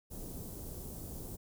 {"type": "band-stop noise", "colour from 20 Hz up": "pink", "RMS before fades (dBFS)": -44, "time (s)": [0.1, 1.37], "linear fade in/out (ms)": 20, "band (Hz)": [440, 10000], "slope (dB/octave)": 12, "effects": []}